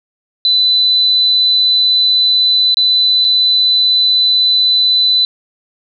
sine tone with dropouts, 4002 Hz, B7, 22 cents sharp, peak -8 dBFS, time 0.45-5.25 s, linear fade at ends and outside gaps 1 ms, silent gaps 2.744-2.77 / 3.245-3.249 s, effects none

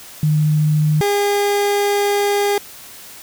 sine / 30% pulse tone pair in turn, 152.3 / 406.6 Hz, D#3 / G#4, -37 / -37 cents, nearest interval octave + perfect fourth, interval 1700 cents, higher second, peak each -12 dBFS, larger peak neither, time 0.23-1.01 / 1.01-2.58 s, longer second, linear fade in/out 2 ms, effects white hiss -38 dBFS RMS until 3.22 s

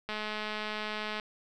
click train, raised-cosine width 0.3 ms, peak -20 dBFS, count 237, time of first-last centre 0.09-1.198 s, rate 213 Hz, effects none

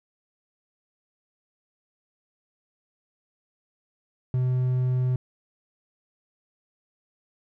triangle tone, 127 Hz, B2, 49 cents sharp, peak -19 dBFS, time 4.34-5.16 s, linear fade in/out 2 ms, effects none

